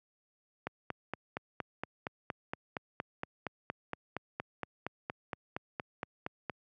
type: click train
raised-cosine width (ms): 0.5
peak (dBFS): -20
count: 26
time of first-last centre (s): 0.67-6.498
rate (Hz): 4.29
effects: high-pass 100 Hz 12 dB/octave